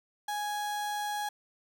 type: tone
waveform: 35% pulse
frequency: 831 Hz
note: G#5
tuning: 1 cent sharp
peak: -30 dBFS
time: 0.28-1.29 s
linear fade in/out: 5 ms
effects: none